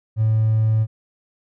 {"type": "tone with hard clipping", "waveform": "triangle", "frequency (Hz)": 109.9, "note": "A2", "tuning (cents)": -2, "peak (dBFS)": -15, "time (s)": [0.16, 0.87], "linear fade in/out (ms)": 50, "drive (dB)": 4, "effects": []}